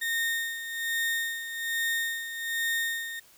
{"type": "tone with tremolo", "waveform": "35% pulse", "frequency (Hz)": 1840, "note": "A#6", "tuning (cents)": -23, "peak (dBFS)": -24, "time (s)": [0.01, 3.2], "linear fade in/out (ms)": 10, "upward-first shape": "sine", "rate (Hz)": 1.2, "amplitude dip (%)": 65, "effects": ["white hiss -57 dBFS RMS until 3.37 s"]}